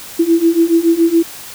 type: beating tone pair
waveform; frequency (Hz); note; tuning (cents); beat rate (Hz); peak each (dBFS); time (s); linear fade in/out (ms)
sine; 329.1 / 336.2; E4 / E4; -3 / +34; 7.1; -13 / -11; 0.19-1.23; 10
effects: white hiss -32 dBFS RMS until 1.54 s